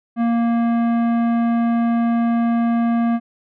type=tone with tanh clipping; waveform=triangle; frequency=233.2 Hz; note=A#3; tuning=1 cent sharp; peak=-17 dBFS; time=0.16-3.2 s; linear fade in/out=50 ms; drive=18 dB; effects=none